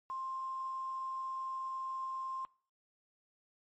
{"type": "tone with quantisation", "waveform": "sine", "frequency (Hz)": 1054, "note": "C6", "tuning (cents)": 12, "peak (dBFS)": -37, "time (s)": [0.1, 2.45], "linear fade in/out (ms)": 0, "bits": 10, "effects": ["noise-tail reverb RT60 0.5 s tail -23 dB re dry", "MP3 32 kbps"]}